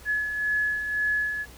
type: beating tone pair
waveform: sine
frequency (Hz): 1700 / 1701.9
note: G#6 / G#6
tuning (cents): +40 / +42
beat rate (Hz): 1.9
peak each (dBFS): -33 / -24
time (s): 0.05-1.46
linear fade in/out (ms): 50
effects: added 60 Hz sine -49 dBFS peak until 1.57 s + pink hiss -49 dBFS RMS until 1.57 s